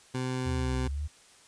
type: tone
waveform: 20% pulse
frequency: 128.2 Hz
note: C3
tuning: 35 cents flat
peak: -25 dBFS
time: 0.14-0.88 s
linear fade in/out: 10 ms
type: exponential two-way sweep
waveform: sine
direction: down then up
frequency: 85.6 to 63.3 to 77.1 Hz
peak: -30 dBFS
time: 0.45-1.08 s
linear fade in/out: 20 ms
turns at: 0.76 s
effects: white hiss -57 dBFS RMS until 1.47 s + resampled to 22050 Hz